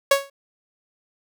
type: tone with exponential decay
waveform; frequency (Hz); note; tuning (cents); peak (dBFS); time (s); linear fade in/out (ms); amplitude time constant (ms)
sawtooth; 554.4; C#5; 0; -7; 0.11-0.3; 5; 40
effects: none